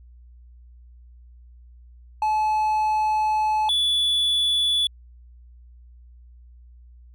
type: tone pair in turn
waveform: triangle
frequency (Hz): 860 / 3440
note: A5 / A7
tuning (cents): -40 / -40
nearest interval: 2 octaves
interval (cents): 2400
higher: second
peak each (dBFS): -17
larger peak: neither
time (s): 2.22-3.69 / 3.69-4.87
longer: first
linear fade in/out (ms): 2
effects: added 60 Hz sine -45 dBFS peak until 7.14 s